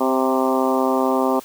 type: harmonic tone with a mistuned harmonic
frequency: 130.81 Hz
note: C3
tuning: in tune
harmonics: 2 / 3 / 4 / 5 / 6 / 7 / 8 / 9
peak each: -21 / -23 / -24 / -25 / -26 / -26 / -27 / -28 dBFS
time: 0-1.4 s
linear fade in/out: 10 ms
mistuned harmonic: 4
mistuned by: +16 cents
effects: white hiss -43 dBFS RMS until 1.44 s